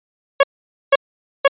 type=tone bursts; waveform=sawtooth; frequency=554.4 Hz; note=C#5; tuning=in tune; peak=-4 dBFS; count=3; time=0.4-1.479 s; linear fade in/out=5 ms; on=33 ms; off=490 ms; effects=resampled to 8000 Hz